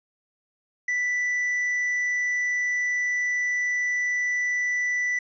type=tone; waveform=triangle; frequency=1975.5 Hz; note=B6; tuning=in tune; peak=-21 dBFS; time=0.88-5.19 s; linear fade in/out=5 ms; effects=resampled to 16000 Hz + 10-bit